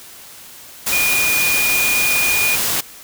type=tone in noise; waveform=sine; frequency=2445 Hz; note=D#7; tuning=31 cents flat; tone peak=-16 dBFS; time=0.92-2.56 s; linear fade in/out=10 ms; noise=white; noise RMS=-19 dBFS; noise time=0.86-2.81 s; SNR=0 dB; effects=white hiss -39 dBFS RMS until 3.03 s